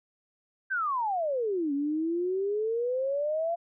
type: exponential two-way sweep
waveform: sine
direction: down then up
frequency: 1600 to 277.2 to 692 Hz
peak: -26 dBFS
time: 0.7-3.56 s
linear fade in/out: 20 ms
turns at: 1.73 s
effects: none